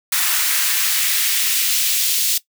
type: noise with high-pass filter sweep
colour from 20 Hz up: white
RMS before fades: -18 dBFS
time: 0.12-2.38 s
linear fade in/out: 5 ms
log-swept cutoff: 1300 to 3600 Hz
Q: 1.2
effects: noise-tail reverb RT60 0.1 s tail -17 dB re dry